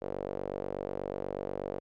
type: tone with band-pass filter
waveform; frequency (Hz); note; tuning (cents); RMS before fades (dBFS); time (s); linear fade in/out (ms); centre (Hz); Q
sawtooth; 48.22; G1; -28; -37; 0.01-1.8; 20; 510; 3.1
effects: none